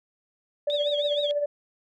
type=tone with tremolo; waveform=sine; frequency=583 Hz; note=D5; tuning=13 cents flat; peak=-20 dBFS; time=0.67-1.46 s; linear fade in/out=5 ms; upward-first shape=triangle; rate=16 Hz; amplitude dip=65%
type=tone with vibrato; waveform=sine; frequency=3520 Hz; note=A7; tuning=in tune; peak=-28 dBFS; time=0.7-1.31 s; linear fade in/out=0 ms; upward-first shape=sine; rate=6.4 Hz; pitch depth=140 cents each way
effects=tanh soft clip ceiling -15 dBFS